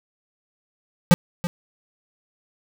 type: tone with echo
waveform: square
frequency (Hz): 174.61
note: F3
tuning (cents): 0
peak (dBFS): -9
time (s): 1.11-1.14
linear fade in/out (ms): 0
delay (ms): 330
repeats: 1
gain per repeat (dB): -14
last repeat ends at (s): 1.47
effects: none